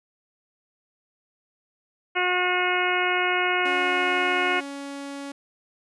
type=harmonic tone; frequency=361.4 Hz; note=F#4; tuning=41 cents flat; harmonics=1 / 2 / 3 / 4 / 5 / 6 / 7 / 8; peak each=-28 / -28 / -30 / -27 / -33 / -27 / -31 / -32 dBFS; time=2.15-4.61 s; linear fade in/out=20 ms
type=tone; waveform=sawtooth; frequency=280 Hz; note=C#4; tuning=18 cents sharp; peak=-29 dBFS; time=3.65-5.32 s; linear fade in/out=5 ms
effects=resampled to 24000 Hz